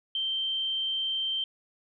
sine tone, 3131 Hz, G7, 3 cents flat, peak -27 dBFS, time 0.15-1.44 s, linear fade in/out 2 ms, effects none

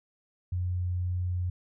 sine tone, 89.8 Hz, F2, 49 cents sharp, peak -27 dBFS, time 0.52-1.5 s, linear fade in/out 5 ms, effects none

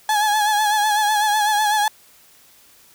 35% pulse tone with vibrato, 844 Hz, G#5, 28 cents sharp, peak -14 dBFS, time 0.09-1.88 s, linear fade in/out 2 ms, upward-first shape sine, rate 8 Hz, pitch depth 48 cents each way, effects white hiss -51 dBFS RMS until 2.94 s

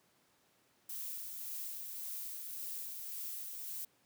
violet noise with tremolo, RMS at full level -42 dBFS, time 0.89-3.85 s, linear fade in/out 5 ms, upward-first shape sine, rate 1.8 Hz, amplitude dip 30%, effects pink hiss -71 dBFS RMS until 4.05 s + high-pass 150 Hz 12 dB/octave

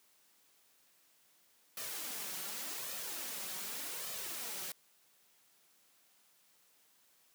white noise with flanger, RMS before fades -42 dBFS, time 1.77-4.72 s, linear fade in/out 2 ms, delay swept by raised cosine 1.6 to 5.4 ms, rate 0.86 Hz, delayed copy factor +0.55, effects white hiss -69 dBFS RMS until 7.34 s + high-pass 150 Hz 12 dB/octave

